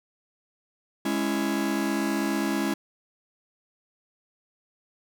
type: chord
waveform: 45% pulse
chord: C# minor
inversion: second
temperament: just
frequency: 207.9 / 277.2 / 332.6 Hz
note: G#3 / C#4 / E4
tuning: +2 / 0 / +16 cents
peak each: -29 dBFS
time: 1.05-2.74 s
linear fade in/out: 5 ms
effects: none